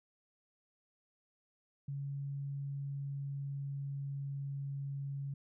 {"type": "tone with pitch glide", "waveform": "sine", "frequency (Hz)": [140, 139.19], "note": ["C#3", "C#3"], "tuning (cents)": [18, 7], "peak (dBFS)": -37, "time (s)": [1.88, 5.34], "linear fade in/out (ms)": 5, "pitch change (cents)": -11, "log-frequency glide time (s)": [2.37, 4.73], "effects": []}